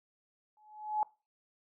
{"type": "tone with exponential growth", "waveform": "sine", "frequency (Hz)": 851, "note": "G#5", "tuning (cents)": 42, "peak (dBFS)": -25, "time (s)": [0.57, 1.03], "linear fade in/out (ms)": 1, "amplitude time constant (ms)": 100, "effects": ["noise-tail reverb RT60 0.3 s tail -22 dB re dry"]}